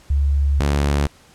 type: tone pair in turn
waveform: sine / sawtooth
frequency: 70.6 / 71.59 Hz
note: C#2 / D2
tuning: +32 / -44 cents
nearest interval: unison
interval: 24 cents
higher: second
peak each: -14 / -12 dBFS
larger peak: second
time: 0.1-0.6 / 0.6-1.07 s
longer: first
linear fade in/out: 5 ms
effects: pink hiss -50 dBFS RMS until 1.34 s + low-pass 10000 Hz 12 dB/octave